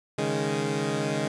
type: chord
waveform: 15% pulse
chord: C# suspended second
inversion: none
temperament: equal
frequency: 138.59 / 155.56 / 207.7 Hz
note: C#3 / D#3 / G#3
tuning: 0 / 0 / 0 cents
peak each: -24 dBFS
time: 0.18-1.28 s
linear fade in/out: 5 ms
effects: resampled to 22050 Hz